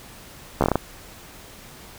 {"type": "slowing click train", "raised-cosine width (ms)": 1, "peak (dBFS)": -4, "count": 7, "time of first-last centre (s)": [0.61, 0.756], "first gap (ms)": 13, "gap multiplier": 1.25, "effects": ["pink hiss -44 dBFS RMS until 1.98 s"]}